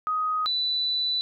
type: tone pair in turn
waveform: sine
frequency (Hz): 1253 / 3978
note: D#6 / B7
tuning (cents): +12 / +12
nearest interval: octave + minor sixth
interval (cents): 2000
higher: second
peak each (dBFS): -23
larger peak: neither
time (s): 0.07-0.46 / 0.46-1.21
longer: second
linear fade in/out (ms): 0
effects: none